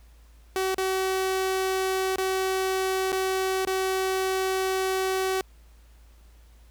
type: tone with dropouts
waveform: sawtooth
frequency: 379 Hz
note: F#4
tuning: 42 cents sharp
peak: -20 dBFS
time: 0.56-5.41 s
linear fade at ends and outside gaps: 1 ms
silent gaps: 0.745-0.781 / 2.159-2.183 / 3.12-3.126 / 3.651-3.672 s
effects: added 56 Hz sine -50 dBFS peak until 6.7 s + pink hiss -62 dBFS RMS until 6.7 s